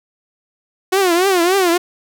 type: tone with vibrato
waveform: sawtooth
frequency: 364.9 Hz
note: F#4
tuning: 24 cents flat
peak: -8 dBFS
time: 0.92-1.78 s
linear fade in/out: 10 ms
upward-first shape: triangle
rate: 3.5 Hz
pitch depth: 170 cents each way
effects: none